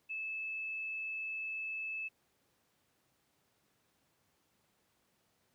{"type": "tone", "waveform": "sine", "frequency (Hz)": 2614, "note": "E7", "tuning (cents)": -15, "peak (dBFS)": -37, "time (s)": [0.09, 2.09], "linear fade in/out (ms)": 20, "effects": ["pink hiss -75 dBFS RMS until 5.54 s", "high-pass 100 Hz 12 dB/octave"]}